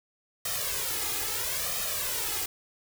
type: noise with flanger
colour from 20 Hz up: white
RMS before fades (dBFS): -31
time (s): 0.45-2.46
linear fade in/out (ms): 5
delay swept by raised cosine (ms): 1.6 to 2.44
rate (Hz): 0.75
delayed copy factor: +0.9
effects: none